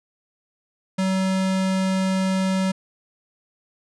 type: tone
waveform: square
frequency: 189.5 Hz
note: F#3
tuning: 42 cents sharp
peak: -20 dBFS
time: 0.98-2.72 s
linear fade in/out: 10 ms
effects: resampled to 22050 Hz